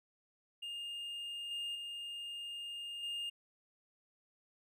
triangle tone with level steps, 2824 Hz, F7, 19 cents sharp, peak -39 / -36 / -40 / -36 dBFS, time 0.62-3.3 s, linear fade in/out 10 ms, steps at 1.51 / 1.75 / 3.03 s, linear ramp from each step 2 ms, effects none

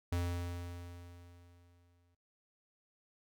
square tone with exponential decay, 87.31 Hz, F2, in tune, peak -32 dBFS, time 0.12-2.15 s, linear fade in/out 5 ms, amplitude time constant 440 ms, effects noise-tail reverb RT60 0.3 s tail -21 dB re dry

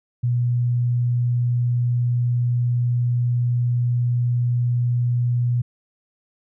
sine tone, 121.5 Hz, B2, 28 cents flat, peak -17 dBFS, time 0.23-5.62 s, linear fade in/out 10 ms, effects none

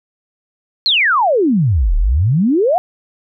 sine exponential two-way sweep, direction down then up, 4374 to 34.65 to 761 Hz, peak -10 dBFS, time 0.86-2.78 s, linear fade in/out 0 ms, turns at 1.96 s, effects none

